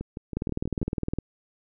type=two click trains; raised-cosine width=3 ms; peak=-14 / -20 dBFS; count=17 / 6; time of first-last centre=0.37-1.186 / 0.01-0.816 s; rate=19.6 / 6.2 Hz; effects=none